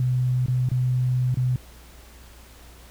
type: tone with dropouts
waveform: sine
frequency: 126.3 Hz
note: B2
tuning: 39 cents sharp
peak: -19 dBFS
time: 0-1.56 s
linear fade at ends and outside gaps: 2 ms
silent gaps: 0.461-0.482 / 0.689-0.715 / 1.344-1.371 s
effects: added 60 Hz sine -46 dBFS peak until 2.9 s + pink hiss -50 dBFS RMS until 2.9 s